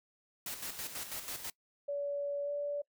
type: noise with tremolo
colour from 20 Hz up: white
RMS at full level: -40 dBFS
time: 0.46-1.5 s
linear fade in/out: 2 ms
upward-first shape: square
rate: 6.1 Hz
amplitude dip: 55%
type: tone with pitch glide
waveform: sine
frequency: 571 to 578 Hz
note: D5 to D5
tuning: -49 to -28 cents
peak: -33 dBFS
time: 1.88-2.82 s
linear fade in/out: 10 ms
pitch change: +21 cents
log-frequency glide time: 2.44-2.5 s
effects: noise-tail reverb RT60 0.1 s tail -23 dB re dry